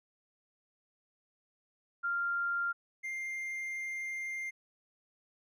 sine / triangle tone pair in turn, 1393 / 2104 Hz, F6 / C7, -5 / +9 cents, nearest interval perfect fifth, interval 714 cents, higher second, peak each -30 / -34 dBFS, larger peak first, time 2.03-2.73 / 3.03-4.51 s, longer second, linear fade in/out 20 ms, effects none

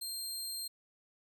20% pulse tone, 4186 Hz, C8, in tune, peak -32 dBFS, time 0.01-0.68 s, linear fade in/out 10 ms, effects none

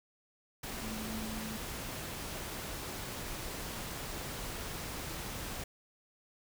sine tone in noise, 219.1 Hz, A3, 7 cents flat, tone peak -40 dBFS, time 0.82-1.57 s, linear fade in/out 5 ms, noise pink, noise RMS -41 dBFS, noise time 0.63-5.64 s, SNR -2 dB, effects none

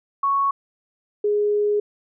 sine tone pair in turn, 1108.7 / 415.3 Hz, C#6 / G#4, 0 / 0 cents, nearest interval octave + perfect fourth, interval 1700 cents, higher first, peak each -17 dBFS, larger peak neither, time 0.23-0.51 / 1.24-1.8 s, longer second, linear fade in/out 5 ms, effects none

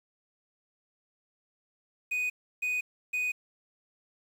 triangle tone bursts, 2488 Hz, D#7, 1 cent flat, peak -26 dBFS, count 3, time 2.11-3.32 s, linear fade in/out 10 ms, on 190 ms, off 320 ms, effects 9-bit

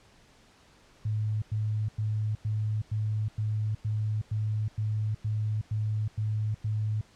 sine tone bursts, 107.3 Hz, A2, 43 cents flat, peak -26 dBFS, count 13, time 1.05-7.012 s, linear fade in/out 5 ms, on 370 ms, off 96 ms, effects pink hiss -59 dBFS RMS until 7.15 s + low-pass 7000 Hz 12 dB/octave

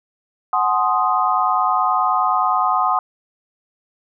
sine chord, Ab dominant seventh, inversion third, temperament equal with one note detuned, 740 / 849.5 / 1046.5 / 1244.5 Hz, Gb5 / Ab5 / C6 / Eb6, 0 / +39 / 0 / 0 cents, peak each -20 / -23 / -20 / -19 dBFS, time 0.53-2.99 s, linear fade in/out 2 ms, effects none

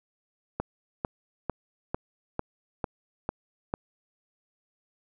click train, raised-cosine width 1 ms, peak -14 dBFS, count 8, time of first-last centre 0.6-3.739 s, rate 2.23 Hz, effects none

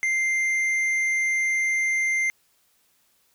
sine tone with tanh clipping, 2093 Hz, C7, in tune, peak -22 dBFS, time 0.03-2.3 s, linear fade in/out 0 ms, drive 7 dB, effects white hiss -65 dBFS RMS until 3.34 s

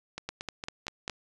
two click trains, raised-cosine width 0.2 ms, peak -17 / -19 dBFS, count 5 / 5, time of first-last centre 0.29-1.079 / 0.18-1.097 s, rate 5.07 / 4.36 Hz, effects resampled to 22050 Hz

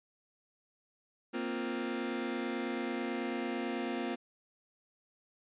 sawtooth chord, Bb suspended second, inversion none, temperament just, 233.1 / 262.2 / 349.6 Hz, Bb3 / C4 / F4, 0 / +4 / +2 cents, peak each -34 dBFS, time 1.33-4.16 s, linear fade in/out 20 ms, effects resampled to 8000 Hz

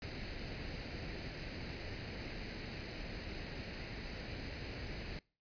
pink noise with comb filter, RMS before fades -44 dBFS, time 0.02-5.19 s, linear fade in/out 2 ms, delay 0.44 ms, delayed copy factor +0.6, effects noise-tail reverb RT60 0.4 s tail -25 dB re dry + resampled to 11025 Hz

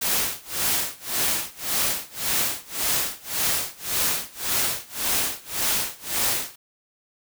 white noise with tremolo, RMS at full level -22 dBFS, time 0.01-6.56 s, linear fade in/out 10 ms, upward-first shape sine, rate 1.8 Hz, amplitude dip 95%, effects none

